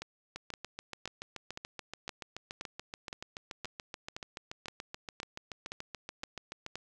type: two click trains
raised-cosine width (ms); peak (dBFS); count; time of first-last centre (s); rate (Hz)
0.2; -23 / -22; 45 / 14; 0.36-6.664 / 0.02-6.756; 6.98 / 1.93
effects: none